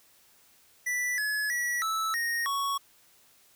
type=tone with pitch steps; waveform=square; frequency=1972 / 1701 / 1935 / 1311 / 1862 / 1113 Hz; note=B6 / G#6 / B6 / E6 / A#6 / C#6; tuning=-3 / +41 / -36 / -10 / -2 / +7 cents; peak=-28 dBFS; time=0.86-2.78 s; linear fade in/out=10 ms; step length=320 ms; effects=white hiss -61 dBFS RMS until 3.55 s